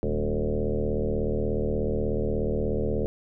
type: tone with frequency modulation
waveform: sine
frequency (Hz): 211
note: G#3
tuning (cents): +28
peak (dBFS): -23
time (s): 0.03-3.06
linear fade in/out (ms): 0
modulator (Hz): 76.6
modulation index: 4.3
effects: none